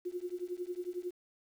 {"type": "tone with tremolo", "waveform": "sine", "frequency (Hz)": 357.3, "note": "F4", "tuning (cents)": 40, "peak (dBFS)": -32, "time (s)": [0.05, 1.11], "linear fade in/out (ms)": 10, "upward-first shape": "triangle", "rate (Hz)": 11, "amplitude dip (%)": 100, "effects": ["10-bit"]}